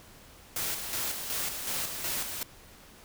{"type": "noise with tremolo", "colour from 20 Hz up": "white", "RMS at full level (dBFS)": -32, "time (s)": [0.56, 2.43], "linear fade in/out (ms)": 2, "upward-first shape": "square", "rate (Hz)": 2.7, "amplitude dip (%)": 45, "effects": ["pink hiss -53 dBFS RMS until 3.04 s"]}